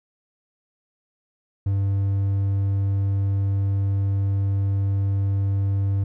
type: tone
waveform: triangle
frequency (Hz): 98.5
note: G2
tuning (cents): +9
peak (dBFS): -17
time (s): 1.66-6.04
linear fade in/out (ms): 5
effects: none